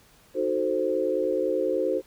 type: chord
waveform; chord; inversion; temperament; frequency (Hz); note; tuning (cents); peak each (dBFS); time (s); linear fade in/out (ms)
sine; D# diminished seventh; none; equal; 311.1 / 370 / 440 / 523.3; D#4 / F#4 / A4 / C5; 0 / 0 / 0 / 0; -31 / -28 / -29 / -26; 0.34-2.02; 50
effects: pink hiss -57 dBFS RMS until 2.06 s